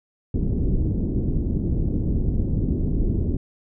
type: low-pass noise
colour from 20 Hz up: pink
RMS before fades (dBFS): -22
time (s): 0.34-3.37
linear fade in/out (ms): 5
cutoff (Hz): 330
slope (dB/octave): 24
effects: none